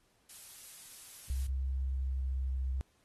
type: noise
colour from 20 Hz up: blue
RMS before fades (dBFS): -49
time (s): 0.29-1.47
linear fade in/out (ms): 5
type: tone with pitch glide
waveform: sine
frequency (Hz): 66.1 to 65.3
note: C2 to C2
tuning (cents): +18 to -3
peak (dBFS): -31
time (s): 1.3-2.81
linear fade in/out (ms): 0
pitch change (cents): -21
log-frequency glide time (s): 1.8-2.6
effects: pink hiss -72 dBFS RMS until 3.04 s + AAC 32 kbps